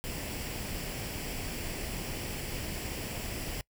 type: noise with comb filter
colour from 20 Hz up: pink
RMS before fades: -37 dBFS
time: 0.04-3.61 s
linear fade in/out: 0 ms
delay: 0.39 ms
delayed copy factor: +0.5
effects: noise-tail reverb RT60 0.1 s tail -24 dB re dry